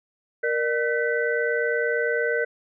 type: tone cluster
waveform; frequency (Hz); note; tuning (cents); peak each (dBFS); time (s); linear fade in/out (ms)
sine; 469.4 / 598 / 1519 / 1975; A#4 / D5 / F#6 / B6; +12 / +31 / +45 / 0; -24 / -29 / -26 / -31; 0.43-2.45; 10
effects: none